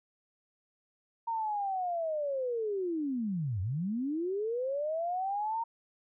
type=linear two-way sweep; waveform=sine; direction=down then up; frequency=930 to 87.31 to 930 Hz; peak=-30 dBFS; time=1.27-5.64 s; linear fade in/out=10 ms; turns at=3.61 s; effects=none